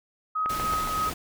sine tone with tremolo, 1264 Hz, D#6, 27 cents sharp, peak -23 dBFS, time 0.35-1.1 s, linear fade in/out 10 ms, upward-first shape triangle, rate 3.3 Hz, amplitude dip 50%
click train, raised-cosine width 0.5 ms, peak -18 dBFS, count 4, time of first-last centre 0.46-0.874 s, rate 7.24 Hz
pink noise, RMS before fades -34 dBFS, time 0.49-1.14 s, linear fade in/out 10 ms
effects none

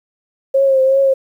sine tone with vibrato, 536 Hz, C5, 42 cents sharp, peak -9 dBFS, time 0.54-1.14 s, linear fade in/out 10 ms, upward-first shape triangle, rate 2.7 Hz, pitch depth 44 cents each way, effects 8-bit

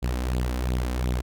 sawtooth tone with flanger, 62.1 Hz, B1, 10 cents sharp, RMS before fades -26 dBFS, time 0.02-1.22 s, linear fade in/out 20 ms, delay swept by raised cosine 0.25 to 3.95 ms, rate 2.8 Hz, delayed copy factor +0.65, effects none

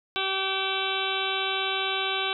harmonic tone, 384.6 Hz, G4, 33 cents flat, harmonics 1 / 2 / 3 / 4 / 6 / 7 / 8 / 9 / 10, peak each -34 / -34 / -34 / -34 / -34 / -34 / -34 / -34 / -34 dBFS, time 0.16-2.33 s, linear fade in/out 0 ms, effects none

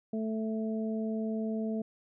harmonic tone, 220 Hz, A3, in tune, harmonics 1 / 2 / 3, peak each -31 / -38 / -41 dBFS, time 0.13-1.82 s, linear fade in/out 5 ms, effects none

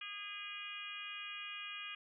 harmonic tone, 409.2 Hz, G#4, 26 cents flat, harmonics 3 / 4 / 5 / 6 / 7 / 8, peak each -52 / -53 / -54 / -47 / -48 / -53 dBFS, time 0.01-1.95 s, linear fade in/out 5 ms, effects none

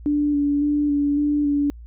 sine tone with vibrato, 290.4 Hz, D4, 19 cents flat, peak -17 dBFS, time 0.06-1.7 s, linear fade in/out 0 ms, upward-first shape square, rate 1.8 Hz, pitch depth 17 cents each way, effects added 58 Hz sine -37 dBFS peak until 1.86 s

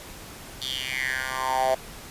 10% pulse tone with high-pass filter sweep, 130.81 Hz, C3, in tune, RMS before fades -27 dBFS, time 0.61-1.75 s, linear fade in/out 10 ms, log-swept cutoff 3800 to 630 Hz, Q 5.9, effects pink hiss -42 dBFS RMS until 2.1 s + resampled to 32000 Hz

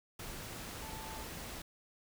sine tone in noise, 880 Hz, A5, in tune, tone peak -49 dBFS, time 0.82-1.24 s, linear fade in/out 5 ms, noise pink, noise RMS -45 dBFS, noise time 0.19-1.62 s, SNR -7 dB, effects none

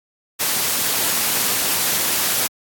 white noise with amplitude modulation, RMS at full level -17 dBFS, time 0.39-2.48 s, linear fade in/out 20 ms, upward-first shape sine, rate 297 Hz, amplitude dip 55%, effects high-pass 100 Hz 12 dB/octave + AAC 64 kbps

